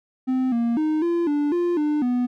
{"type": "tone with pitch steps", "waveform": "triangle", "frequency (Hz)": [258.3, 234.1, 309.4, 342.2, 292.2, 348.9, 299.1, 246.6], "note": ["C4", "A#3", "D#4", "F4", "D4", "F4", "D4", "B3"], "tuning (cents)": [-22, 8, -10, -35, -9, -2, 32, -2], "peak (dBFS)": -17, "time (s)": [0.27, 2.27], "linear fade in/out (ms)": 20, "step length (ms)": 250, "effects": []}